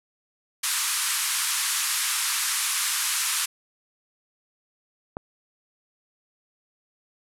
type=band-pass noise; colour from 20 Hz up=white; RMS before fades=-26 dBFS; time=0.63-3.46 s; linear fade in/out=10 ms; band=980 to 12000 Hz; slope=48 dB/octave
type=click; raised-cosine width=1 ms; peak=-17 dBFS; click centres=5.169 s
effects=none